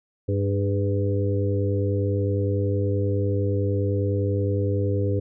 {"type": "harmonic tone with a mistuned harmonic", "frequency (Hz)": 99.5, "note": "G2", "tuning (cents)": 26, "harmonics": [1, 2, 3, 4, 5], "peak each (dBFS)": [-22, -35, -30, -29, -29], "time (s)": [0.28, 5.2], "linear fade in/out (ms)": 10, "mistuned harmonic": 4, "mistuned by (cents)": 39, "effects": []}